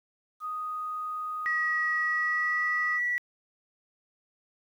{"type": "tone", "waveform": "sine", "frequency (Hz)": 1244.5, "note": "D#6", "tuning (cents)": 0, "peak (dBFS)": -31, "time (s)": [0.4, 3], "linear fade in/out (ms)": 50}
{"type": "tone with pitch glide", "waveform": "sine", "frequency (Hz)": [1920, 1947.9], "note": ["B6", "B6"], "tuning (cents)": [-49, -24], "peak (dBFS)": -25, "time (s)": [1.46, 3.18], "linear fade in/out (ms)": 0, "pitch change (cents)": 25, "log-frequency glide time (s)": [1.94, 2.64]}
{"effects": ["tanh soft clip ceiling -18 dBFS", "10-bit"]}